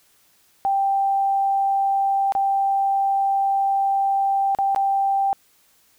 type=tone with dropouts; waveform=sine; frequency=786 Hz; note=G5; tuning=4 cents sharp; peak=-17 dBFS; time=0.65-5.33 s; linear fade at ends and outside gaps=0 ms; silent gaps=2.322-2.351 / 4.549-4.587 / 4.748-4.761 s; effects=white hiss -59 dBFS RMS until 5.98 s